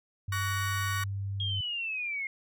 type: tone with pitch glide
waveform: sine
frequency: 98 to 98.68 Hz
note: G2 to G2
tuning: 0 to +12 cents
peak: -31 dBFS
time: 0.28-1.61 s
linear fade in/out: 5 ms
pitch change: +12 cents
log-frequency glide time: 0.39-0.76 s
type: chord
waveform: 35% pulse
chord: F# major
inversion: second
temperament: equal with one note detuned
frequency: 1128.8 / 1480 / 1864.7 Hz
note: C#6 / F#6 / A#6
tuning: +31 / 0 / 0 cents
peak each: -33 / -34 / -35 dBFS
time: 0.32-1.04 s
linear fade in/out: 5 ms
type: linear sweep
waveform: sine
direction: down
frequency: 3276 to 2124 Hz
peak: -31 dBFS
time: 1.4-2.27 s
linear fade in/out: 2 ms
effects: none